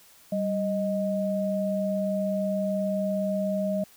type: tone pair together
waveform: sine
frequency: 194.32 / 622.3 Hz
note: G3 / D#5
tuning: -15 / 0 cents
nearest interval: octave + minor sixth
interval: 2015 cents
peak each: -27 dBFS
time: 0.32-3.84 s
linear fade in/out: 5 ms
effects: white hiss -55 dBFS RMS until 3.96 s